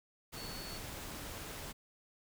sine tone in noise, 4435 Hz, C#8, in tune, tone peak -48 dBFS, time 0.36-0.79 s, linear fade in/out 20 ms, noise pink, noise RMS -45 dBFS, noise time 0.32-1.73 s, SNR -6 dB, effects none

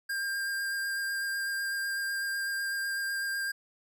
square tone with vibrato, 1600 Hz, G6, 35 cents sharp, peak -31 dBFS, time 0.09-3.52 s, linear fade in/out 10 ms, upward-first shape sine, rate 8 Hz, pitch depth 14 cents each way, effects none

